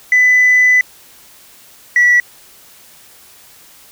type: tone pair in turn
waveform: sine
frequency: 1999 / 1948.8 Hz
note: B6 / B6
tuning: +20 / -24 cents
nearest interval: unison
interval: 44 cents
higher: first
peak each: -5 dBFS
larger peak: neither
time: 0.12-0.81 / 1.96-2.2 s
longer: first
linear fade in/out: 2 ms
effects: tanh soft clip ceiling -4 dBFS + white hiss -43 dBFS RMS until 3.91 s